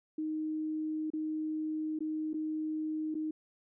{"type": "tone with dropouts", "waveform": "sine", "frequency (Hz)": 311.1, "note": "D#4", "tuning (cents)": 0, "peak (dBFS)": -32, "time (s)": [0.18, 3.31], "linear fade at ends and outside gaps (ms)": 5, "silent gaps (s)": [[1.103, 1.134], [1.99, 2.005], [2.333, 2.341], [3.144, 3.151]], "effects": []}